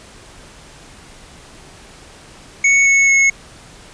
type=tone with pitch steps; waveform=square; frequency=2217 / 2202 / 2186 Hz; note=C#7 / C#7 / C#7; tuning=0 / -12 / -25 cents; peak=-10 dBFS; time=2.64-3.3 s; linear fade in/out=5 ms; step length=220 ms; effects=pink hiss -41 dBFS RMS until 3.93 s + resampled to 22050 Hz